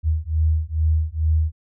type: beating tone pair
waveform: sine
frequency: 77.78 / 80.08 Hz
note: D#2 / E2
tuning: 0 / -50 cents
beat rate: 2.3 Hz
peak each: -20 dBFS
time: 0.03-1.52 s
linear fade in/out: 50 ms
effects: none